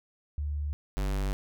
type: tone pair in turn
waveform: sine / square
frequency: 73.42 / 48.72 Hz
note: D2 / G1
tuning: 0 / -10 cents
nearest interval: perfect fifth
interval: 710 cents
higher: first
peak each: -29 / -28 dBFS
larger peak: second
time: 0.38-0.73 / 0.97-1.33 s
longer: second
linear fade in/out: 0 ms
effects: none